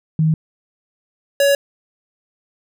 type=tone pair in turn; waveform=sine / square; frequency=157.9 / 561.5 Hz; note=D#3 / C#5; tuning=+26 / +22 cents; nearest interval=octave + minor seventh; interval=2196 cents; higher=second; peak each=-12 dBFS; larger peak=neither; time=0.19-0.34 / 1.4-1.55 s; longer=neither; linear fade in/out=2 ms; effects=none

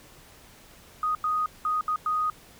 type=tone bursts at uneven times; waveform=sine; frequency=1244.5 Hz; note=D#6; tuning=in tune; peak=-23 dBFS; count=5; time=1.03-1.15 / 1.24-1.46 / 1.65-1.81 / 1.88-1.96 / 2.06-2.3 s; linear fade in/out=2 ms; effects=pink hiss -52 dBFS RMS until 2.59 s

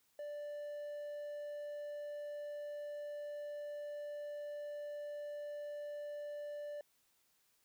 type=tone; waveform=triangle; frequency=587.3 Hz; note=D5; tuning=in tune; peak=-40 dBFS; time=0.19-6.81 s; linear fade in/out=2 ms; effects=white hiss -75 dBFS RMS until 7.64 s

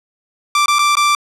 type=tone with dropouts; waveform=sawtooth; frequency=1174.7 Hz; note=D6; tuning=in tune; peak=-7 dBFS; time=0.55-1.15 s; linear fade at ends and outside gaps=2 ms; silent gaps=0.659-0.681 / 0.786-0.791 / 0.954-0.969 s; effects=low-pass 9000 Hz 12 dB/octave

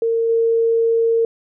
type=tone with level steps; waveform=sine; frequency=457.6 Hz; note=A#4; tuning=32 cents flat; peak=-15 / -13 dBFS; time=0.02-1.25 s; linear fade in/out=2 ms; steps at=0.29 s; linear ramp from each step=5 ms; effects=none

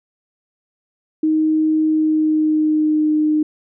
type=tone with pitch glide; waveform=sine; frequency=312.5 to 305.9 Hz; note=D#4 to D#4; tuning=+8 to -29 cents; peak=-13 dBFS; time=1.23-3.43 s; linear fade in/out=5 ms; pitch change=-37 cents; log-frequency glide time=1.86-3.13 s; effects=none

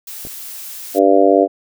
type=noise; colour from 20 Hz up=blue; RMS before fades=-31 dBFS; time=0.07-0.99 s; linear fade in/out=5 ms
type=clicks; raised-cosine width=2 ms; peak=-19 / -25 dBFS; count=2; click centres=0.251 / 0.27 s
type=harmonic tone; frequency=98 Hz; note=G2; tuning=in tune; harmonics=3 / 4 / 5 / 6 / 7; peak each=-15 / -15 / -15 / -15 / -15 dBFS; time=0.94-1.48 s; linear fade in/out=50 ms
effects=none

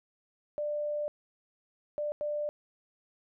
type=tone bursts at uneven times; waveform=sine; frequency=593 Hz; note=D5; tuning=17 cents sharp; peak=-30 dBFS; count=3; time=0.58-1.08 / 1.98-2.12 / 2.21-2.49 s; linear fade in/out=0 ms; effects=none

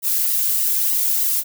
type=noise with flanger; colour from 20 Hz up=violet; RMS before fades=-19 dBFS; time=0.02-1.44 s; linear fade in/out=50 ms; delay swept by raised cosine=0.99 to 2.49 ms; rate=3.3 Hz; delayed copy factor=+0.95; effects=none

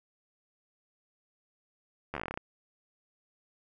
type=slowing click train; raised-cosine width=0.5 ms; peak=-20 dBFS; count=12; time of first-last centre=2.14-2.375 s; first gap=12 ms; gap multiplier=1.11; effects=none

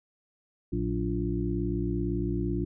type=harmonic tone with a mistuned harmonic; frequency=57.9 Hz; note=A#1; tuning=11 cents flat; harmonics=1 / 2 / 3 / 5 / 6; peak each=-33 / -33 / -33 / -33 / -33 dBFS; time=0.72-2.65 s; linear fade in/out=10 ms; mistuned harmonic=3; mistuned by=+97 cents; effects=none

